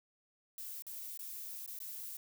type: noise with dropouts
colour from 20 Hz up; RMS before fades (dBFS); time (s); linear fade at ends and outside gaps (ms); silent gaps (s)
violet; -45; 0.58-2.17; 1; 0.822-0.867 / 1.175-1.192 / 1.662-1.677 / 1.789-1.802
effects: none